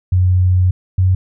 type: tone pair in turn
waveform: sine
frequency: 91.4 / 92.84 Hz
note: F#2 / F#2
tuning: -21 / +6 cents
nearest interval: unison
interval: 27 cents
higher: second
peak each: -9 dBFS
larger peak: neither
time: 0.12-0.71 / 0.98-1.15 s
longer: first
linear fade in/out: 5 ms
effects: none